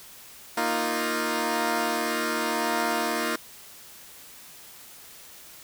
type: chord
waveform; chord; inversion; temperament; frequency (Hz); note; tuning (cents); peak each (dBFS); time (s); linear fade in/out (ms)
10% pulse; Bb suspended fourth; none; equal; 233.1 / 311.1 / 349.2; Bb3 / Eb4 / F4; 0 / 0 / 0; -21; 0.57-3.36; 5
effects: white hiss -47 dBFS RMS until 5.63 s